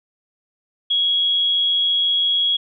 sine tone with amplitude modulation, 3322 Hz, G#7, in tune, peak -14 dBFS, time 0.9-2.57 s, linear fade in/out 10 ms, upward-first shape sine, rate 175 Hz, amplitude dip 30%, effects none

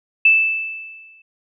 sine tone with exponential decay, 2637 Hz, E7, in tune, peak -7 dBFS, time 0.25-1.22 s, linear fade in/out 5 ms, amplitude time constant 210 ms, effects none

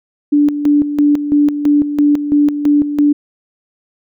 sine tone with tremolo, 292 Hz, D4, 10 cents flat, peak -7 dBFS, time 0.32-3.13 s, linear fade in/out 10 ms, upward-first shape square, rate 3 Hz, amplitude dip 65%, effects none

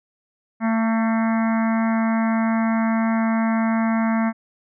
harmonic tone with a mistuned harmonic, 224.8 Hz, A3, 37 cents sharp, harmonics 1 / 3 / 4 / 5 / 6 / 7 / 8 / 9 / 10, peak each -18 / -28 / -30 / -32 / -34 / -35 / -36 / -37 / -38 dBFS, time 0.6-4.33 s, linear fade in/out 50 ms, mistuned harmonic 10, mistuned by -64 cents, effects none

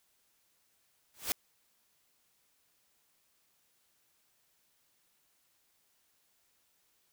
white noise with exponential growth, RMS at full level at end -28 dBFS, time 1.14-1.32 s, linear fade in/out 0 ms, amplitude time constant 39 ms, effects white hiss -73 dBFS RMS until 7.12 s

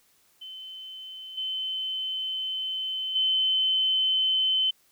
sine tone with level steps, 3061 Hz, G7, 42 cents flat, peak -38 / -28 / -21 dBFS, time 0.41-4.71 s, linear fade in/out 10 ms, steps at 1.37 / 3.15 s, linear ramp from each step 10 ms, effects white hiss -64 dBFS RMS until 4.91 s

